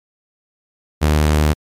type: tone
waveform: sawtooth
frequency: 75.9 Hz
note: D#2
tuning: 42 cents flat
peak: -8 dBFS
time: 1.01-1.54 s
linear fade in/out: 20 ms
effects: MP3 96 kbps